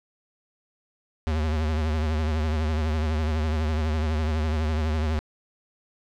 square tone with vibrato, 77.78 Hz, D#2, in tune, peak -23 dBFS, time 1.27-5.19 s, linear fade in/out 0 ms, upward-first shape triangle, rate 12 Hz, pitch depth 87 cents each way, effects low-pass 5000 Hz 12 dB/octave + 9-bit

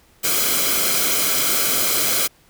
white noise with comb filter, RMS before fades -19 dBFS, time 0.23-2.28 s, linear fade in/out 20 ms, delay 1.1 ms, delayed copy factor -0.65, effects pink hiss -55 dBFS RMS until 2.49 s

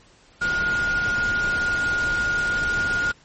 sine tone in noise, 1429 Hz, F6, 39 cents sharp, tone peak -20 dBFS, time 0.41-3.12 s, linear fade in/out 10 ms, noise pink, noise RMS -31 dBFS, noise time 0.41-3.12 s, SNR +8 dB, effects pink hiss -54 dBFS RMS until 3.24 s + MP3 32 kbps

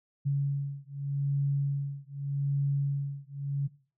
sine beating tone pair, 140 / 140.83 Hz, C#3 / C#3, +18 / +28 cents, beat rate 0.83 Hz, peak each -30 dBFS, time 0.25-3.68 s, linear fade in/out 20 ms, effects noise-tail reverb RT60 0.4 s tail -19 dB re dry

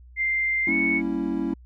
sine tone with pitch glide, 2093 to 2214 Hz, C7 to C#7, 0 to -3 cents, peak -21 dBFS, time 0.16-1.02 s, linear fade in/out 50 ms, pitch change +97 cents, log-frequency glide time 0.66-0.73 s
triangle chord, G diminished seventh, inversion none, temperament equal, 196 / 233.1 / 277.2 / 329.6 Hz, G3 / Bb3 / Db4 / Fb4, 0 / 0 / 0 / 0 cents, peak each -30 / -29 / -26 / -26 dBFS, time 0.67-1.54 s, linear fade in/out 5 ms
effects added 61 Hz sine -45 dBFS peak until 1.65 s

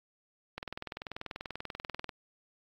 click train, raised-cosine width 0.3 ms, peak -22 dBFS, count 32, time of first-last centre 0.58-2.092 s, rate 20.5 Hz, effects AAC 64 kbps

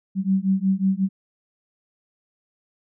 sine beating tone pair, 189.1 / 194.6 Hz, F#3 / G3, +38 / -12 cents, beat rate 5.5 Hz, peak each -21 dBFS, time 0.15-1.09 s, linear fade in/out 50 ms, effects none

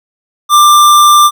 square tone, 1186 Hz, D6, 17 cents sharp, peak -3 dBFS, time 0.49-1.31 s, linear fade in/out 50 ms, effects none

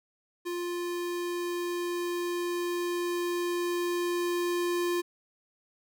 square tone with level ramp, 349.9 Hz, F4, 3 cents sharp, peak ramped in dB -32 to -27 dBFS, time 0.45-5.02 s, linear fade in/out 20 ms, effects none

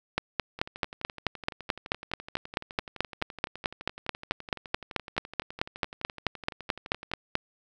two click trains, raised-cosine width 0.3 ms, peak -24 / -9 dBFS, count 78 / 34, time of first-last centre 0.59-7.115 / 0.18-7.354 s, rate 11.8 / 4.6 Hz, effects none

